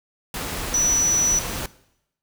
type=tone in noise; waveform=sine; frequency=5920 Hz; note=F#8; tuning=in tune; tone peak=-17 dBFS; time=0.74-1.39 s; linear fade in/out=2 ms; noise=pink; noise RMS=-29 dBFS; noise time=0.34-1.66 s; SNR=+9 dB; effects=noise-tail reverb RT60 0.8 s tail -19 dB re dry